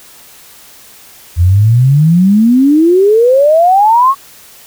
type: exponential sweep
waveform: sine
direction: up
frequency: 82.41 to 1120 Hz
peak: -4 dBFS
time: 1.36-4.15 s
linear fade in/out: 50 ms
effects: white hiss -38 dBFS RMS until 4.66 s